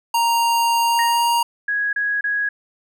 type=tone with pitch glide; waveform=square; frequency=932.3 to 940.4 Hz; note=A#5 to A#5; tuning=0 to +15 cents; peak=-16 dBFS; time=0.14-1.43 s; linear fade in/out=5 ms; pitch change=+15 cents; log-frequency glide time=0.83-1.21 s
type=tone with exponential decay; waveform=sine; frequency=1860 Hz; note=A#6; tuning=4 cents flat; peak=-19 dBFS; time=0.99-1.31 s; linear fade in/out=1 ms; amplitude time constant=69 ms
type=tone bursts; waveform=sine; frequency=1661.2 Hz; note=G#6; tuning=in tune; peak=-18 dBFS; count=3; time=1.68-2.49 s; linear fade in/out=5 ms; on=250 ms; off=30 ms
effects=none